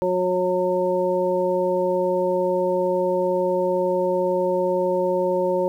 harmonic tone, 182.2 Hz, F#3, 26 cents flat, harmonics 1 / 2 / 3 / 5, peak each -30 / -23 / -21 / -28 dBFS, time 0.02-5.68 s, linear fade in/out 0 ms, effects 9-bit

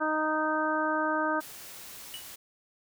harmonic tone, 310 Hz, D#4, 6 cents flat, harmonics 1 / 2 / 3 / 4 / 5, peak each -32 / -32 / -32 / -32 / -32 dBFS, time 0-1.41 s, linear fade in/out 20 ms
white noise, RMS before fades -45 dBFS, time 1.4-2.36 s, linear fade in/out 10 ms
square tone with exponential decay, 2943 Hz, F#7, 10 cents flat, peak -36 dBFS, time 2.14-2.32 s, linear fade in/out 0 ms, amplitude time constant 37 ms
effects none

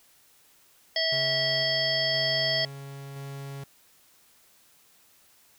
harmonic tone, 650 Hz, E5, 24 cents flat, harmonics 1 / 3 / 5 / 7 / 8, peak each -30 / -30 / -30 / -30 / -30 dBFS, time 0.96-2.65 s, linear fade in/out 2 ms
45% pulse tone with tremolo, 138.59 Hz, C#3, in tune, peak -36 dBFS, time 1.12-3.64 s, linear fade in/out 5 ms, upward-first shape square, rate 0.98 Hz, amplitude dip 25%
effects white hiss -60 dBFS RMS until 5.58 s

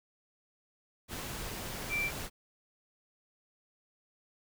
sine tone in noise, 2348 Hz, D7, 1 cent flat, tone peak -30 dBFS, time 1.89-2.11 s, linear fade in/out 50 ms, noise pink, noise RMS -40 dBFS, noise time 1.08-2.3 s, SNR +7 dB, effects none

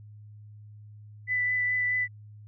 sine tone with vibrato, 1990 Hz, B6, 13 cents sharp, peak -24 dBFS, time 1.27-2.08 s, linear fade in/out 50 ms, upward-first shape triangle, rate 4.7 Hz, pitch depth 13 cents each way, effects added 105 Hz sine -45 dBFS peak until 2.47 s

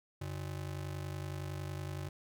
square ring-modulated tone, 116.54 Hz, A#2, in tune, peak -36 dBFS, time 0.21-2.09 s, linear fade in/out 5 ms, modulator 25.4 Hz, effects none

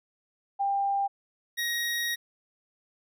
sine / 25% pulse tone pair in turn, 795 / 1885.4 Hz, G5 / A#6, +24 / +19 cents, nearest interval octave + minor third, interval 1495 cents, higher second, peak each -24 dBFS, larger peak neither, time 0.59-1.08 / 1.57-2.16 s, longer second, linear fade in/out 20 ms, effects none

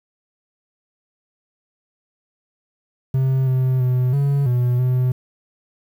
triangle tone with pitch steps, 132.2 / 129.4 / 126.3 / 140.7 / 123.2 / 126.8 Hz, C3 / C3 / B2 / C#3 / B2 / B2, +18 / -19 / +39 / +26 / -4 / +46 cents, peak -13 dBFS, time 3.14-5.12 s, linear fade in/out 5 ms, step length 330 ms, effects 8-bit

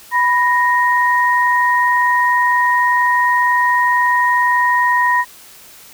sine tone pair together, 987.8 / 1865.8 Hz, B5 / A#6, 0 / +1 cents, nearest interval major seventh, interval 1101 cents, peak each -13 / -15 dBFS, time 0.11-5.25 s, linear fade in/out 50 ms, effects white hiss -41 dBFS RMS until 5.93 s

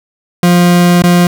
40% pulse tone with dropouts, 175.7 Hz, F3, 11 cents sharp, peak -4 dBFS, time 0.43-1.27 s, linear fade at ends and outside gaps 2 ms, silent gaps 1.022-1.038 s, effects none

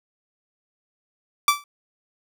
sawtooth tone with exponential decay, 1162 Hz, D6, 19 cents flat, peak -7 dBFS, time 1.48-1.64 s, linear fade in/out 2 ms, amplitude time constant 34 ms, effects none

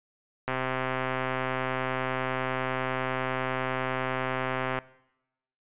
click train, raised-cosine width 0.5 ms, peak -14 dBFS, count 561, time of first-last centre 0.48-4.788 s, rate 130 Hz, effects noise-tail reverb RT60 0.9 s tail -21 dB re dry + resampled to 8000 Hz

